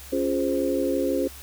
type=chord; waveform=sine; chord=Db major seventh; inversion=none; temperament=equal; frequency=277.2 / 349.2 / 415.3 / 523.3 Hz; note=Db4 / F4 / Ab4 / C5; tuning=0 / 0 / 0 / 0 cents; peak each=-26 / -28 / -29 / -26 dBFS; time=0.12-1.28 s; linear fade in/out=10 ms; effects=added 68 Hz sine -44 dBFS peak until 1.42 s + white hiss -44 dBFS RMS until 1.42 s